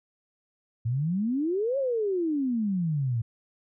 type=exponential two-way sweep; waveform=sine; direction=up then down; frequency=110 to 562 to 110 Hz; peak=-24 dBFS; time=0.85-3.22 s; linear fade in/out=10 ms; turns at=1.78 s; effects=none